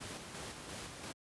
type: noise with tremolo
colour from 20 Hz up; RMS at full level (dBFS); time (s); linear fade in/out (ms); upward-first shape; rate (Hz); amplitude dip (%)
pink; -44; 0-1.13; 20; square; 2.9; 35
effects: high-pass 80 Hz 12 dB/octave + resampled to 24000 Hz